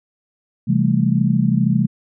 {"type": "chord", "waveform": "sine", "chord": "A minor seventh", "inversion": "first", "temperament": "just", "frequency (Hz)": [132, 165, 198, 220], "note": ["C3", "E3", "G3", "A3"], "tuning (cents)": [16, 2, 18, 0], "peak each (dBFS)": -19, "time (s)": [0.67, 1.87], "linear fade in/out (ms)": 20, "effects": []}